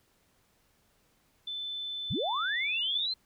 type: tone with pitch glide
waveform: sine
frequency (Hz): 3520 to 3490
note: A7 to A7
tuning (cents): 0 to -15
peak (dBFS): -34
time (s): 1.47-3.06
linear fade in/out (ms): 5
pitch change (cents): -15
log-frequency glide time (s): 2.44-2.75
type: linear sweep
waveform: sine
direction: up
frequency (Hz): 61.6 to 4184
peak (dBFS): -29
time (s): 2.1-3.14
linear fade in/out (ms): 10
effects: pink hiss -69 dBFS RMS until 3.25 s